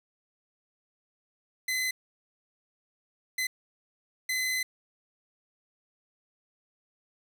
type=tone bursts at uneven times; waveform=sawtooth; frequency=2032 Hz; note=B6; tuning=49 cents sharp; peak=-24 dBFS; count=3; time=1.68-1.91 / 3.38-3.47 / 4.29-4.63 s; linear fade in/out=5 ms; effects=none